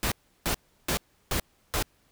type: noise bursts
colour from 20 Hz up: pink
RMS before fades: -27 dBFS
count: 5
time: 0.03-1.825 s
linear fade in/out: 0 ms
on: 87 ms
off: 340 ms
effects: pink hiss -66 dBFS RMS until 2.11 s